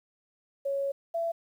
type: tone pair in turn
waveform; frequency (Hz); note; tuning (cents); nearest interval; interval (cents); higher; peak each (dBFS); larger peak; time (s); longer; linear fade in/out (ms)
sine; 554.4 / 670; C#5 / E5; 0 / +28; minor third; 328; second; -27; neither; 0.65-0.92 / 1.14-1.32; first; 10
effects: 10-bit